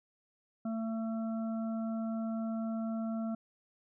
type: harmonic tone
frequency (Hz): 224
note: A3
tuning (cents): +31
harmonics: 1 / 3 / 5 / 6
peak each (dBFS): -33 / -42 / -58 / -50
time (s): 0.65-3.35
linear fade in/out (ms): 5
effects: none